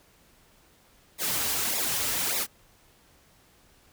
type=noise with flanger; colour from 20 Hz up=white; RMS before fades=-28 dBFS; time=1.18-2.47 s; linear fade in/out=50 ms; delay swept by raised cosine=0.65 to 5.85 ms; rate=1.7 Hz; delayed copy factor=-0.8; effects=pink hiss -60 dBFS RMS until 3.92 s

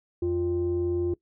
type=tone pair together; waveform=sine; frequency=87.3 / 349.2 Hz; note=F2 / F4; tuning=0 / 0 cents; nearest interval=2 octaves; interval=2400 cents; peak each=-30 / -23 dBFS; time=0.22-1.14 s; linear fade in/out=5 ms; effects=noise-tail reverb RT60 0.1 s tail -20 dB re dry + tanh soft clip ceiling -19 dBFS

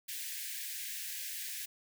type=high-pass noise; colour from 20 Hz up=white; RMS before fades=-41 dBFS; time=0.08-1.66 s; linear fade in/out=10 ms; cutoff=1600 Hz; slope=96 dB/octave; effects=none

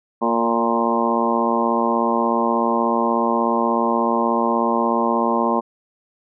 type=harmonic tone with a mistuned harmonic; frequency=116.54 Hz; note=A#2; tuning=in tune; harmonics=2 / 3 / 4 / 5 / 6 / 7 / 8 / 9; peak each=-22 / -25 / -26 / -25 / -28 / -26 / -24 / -23 dBFS; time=0.21-5.61 s; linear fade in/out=20 ms; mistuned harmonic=4; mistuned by=-23 cents; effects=none

